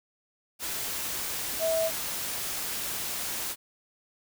sine tone in noise, 649 Hz, E5, 27 cents flat, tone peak -24 dBFS, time 1.59-1.91 s, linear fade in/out 50 ms, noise white, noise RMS -33 dBFS, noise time 0.59-3.56 s, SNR +6 dB, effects none

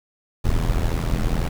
brown noise with amplitude modulation, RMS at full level -17 dBFS, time 0.44-1.49 s, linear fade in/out 10 ms, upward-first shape sine, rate 82.2 Hz, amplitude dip 85%, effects none

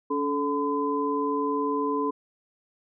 sine tone cluster, 284 / 434.2 / 1016 Hz, C#4 / A4 / B5, +42 / -23 / +49 cents, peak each -28 dBFS, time 0.1-2.11 s, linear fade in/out 10 ms, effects none

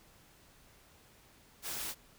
white noise with amplitude modulation, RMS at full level -37 dBFS, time 1.62-1.95 s, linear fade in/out 50 ms, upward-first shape sine, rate 222 Hz, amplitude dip 50%, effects pink hiss -62 dBFS RMS until 2.18 s

